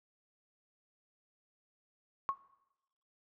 sine tone with exponential decay, 1095 Hz, C#6, 22 cents flat, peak -25 dBFS, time 2.29-2.37 s, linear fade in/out 0 ms, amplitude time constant 16 ms, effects noise-tail reverb RT60 0.9 s tail -19 dB re dry

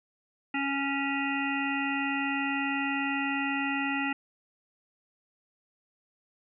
harmonic tone, 277.2 Hz, C#4, in tune, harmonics 1 / 3 / 5 / 7 / 9 / 10, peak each -31 / -35 / -37 / -34 / -36 / -37 dBFS, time 0.54-4.13 s, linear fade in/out 5 ms, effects none

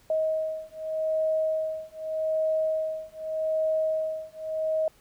sine beating tone pair, 631 / 631.83 Hz, D#5 / D#5, +24 / +26 cents, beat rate 0.83 Hz, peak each -28 dBFS, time 0.1-4.88 s, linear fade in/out 2 ms, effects pink hiss -60 dBFS RMS until 5 s

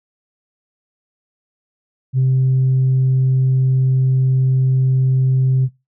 sine tone, 130.81 Hz, C3, in tune, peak -10 dBFS, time 2.13-5.69 s, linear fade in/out 50 ms, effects noise-tail reverb RT60 0.2 s tail -17 dB re dry + tanh soft clip ceiling -9 dBFS

